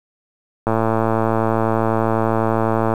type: click train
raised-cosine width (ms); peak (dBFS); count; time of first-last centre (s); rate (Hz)
1; -4; 255; 0.67-2.938; 112
effects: 7-bit